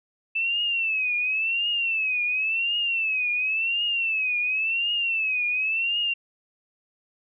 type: tone with vibrato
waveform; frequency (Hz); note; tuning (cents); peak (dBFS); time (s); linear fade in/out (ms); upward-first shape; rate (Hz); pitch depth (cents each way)
sine; 2637; E7; 0; -22; 0.35-6.14; 10; triangle; 0.93; 150
effects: none